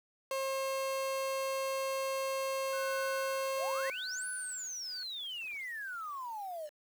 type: tone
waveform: 30% pulse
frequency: 536 Hz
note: C5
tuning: 42 cents sharp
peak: -30 dBFS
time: 0.31-3.9 s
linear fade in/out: 2 ms
type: tone with tremolo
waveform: triangle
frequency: 1501 Hz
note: F#6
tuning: 24 cents sharp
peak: -37 dBFS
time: 2.73-5.03 s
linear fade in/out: 0 ms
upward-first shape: sine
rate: 0.85 Hz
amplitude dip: 95%
type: exponential two-way sweep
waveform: sine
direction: up then down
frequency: 518 to 10520 to 576 Hz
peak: -38 dBFS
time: 3.56-6.7 s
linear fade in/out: 50 ms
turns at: 4.28 s
effects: 9-bit